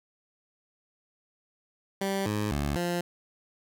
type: tone with pitch steps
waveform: 15% pulse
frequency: 195.2 / 105.3 / 71.9 / 174.6 Hz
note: G3 / G#2 / D2 / F3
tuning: -7 / +24 / -36 / 0 cents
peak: -21 dBFS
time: 2.01-3.01 s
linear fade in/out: 5 ms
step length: 250 ms
effects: none